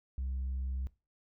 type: tone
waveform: sine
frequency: 65.3 Hz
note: C2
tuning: 3 cents flat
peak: -31 dBFS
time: 0.18-0.87 s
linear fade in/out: 0 ms
effects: noise-tail reverb RT60 0.3 s tail -21 dB re dry + tanh soft clip ceiling -31 dBFS